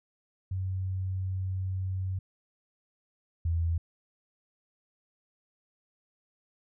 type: tone pair in turn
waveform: sine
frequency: 94 / 83.51 Hz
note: F#2 / E2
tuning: +28 / +23 cents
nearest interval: major second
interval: 205 cents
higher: first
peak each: -29 / -25 dBFS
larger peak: second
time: 0.51-2.19 / 3.45-3.78 s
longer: first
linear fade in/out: 5 ms
effects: none